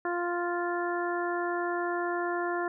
harmonic tone, 349.2 Hz, F4, in tune, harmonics 1 / 2 / 3 / 4 / 5, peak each -31 / -34 / -36 / -37 / -38 dBFS, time 0.05-2.68 s, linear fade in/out 2 ms, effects none

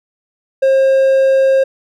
triangle tone, 535 Hz, C5, 38 cents sharp, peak -6 dBFS, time 0.62-1.64 s, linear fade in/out 10 ms, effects none

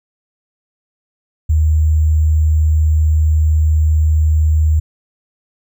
sine tone with sample-and-hold, 77.78 Hz, D#2, in tune, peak -9 dBFS, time 1.49-4.8 s, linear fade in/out 10 ms, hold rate 7350 Hz, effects none

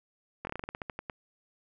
slowing click train, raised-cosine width 0.5 ms, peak -21 dBFS, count 13, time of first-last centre 0.45-1.098 s, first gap 21 ms, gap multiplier 1.16, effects none

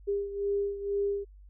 sine beating tone pair, 401.8 / 403.9 Hz, G4 / G#4, +43 / -48 cents, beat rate 2.1 Hz, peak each -29 / -34 dBFS, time 0.07-1.25 s, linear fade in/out 20 ms, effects added 49 Hz sine -49 dBFS peak until 1.49 s

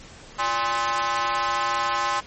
square tone with high-pass filter, 116.54 Hz, A#2, in tune, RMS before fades -24 dBFS, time 0.38-2.21 s, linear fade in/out 20 ms, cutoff 1000 Hz, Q 3.2, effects pink hiss -45 dBFS RMS until 2.26 s + MP3 32 kbps

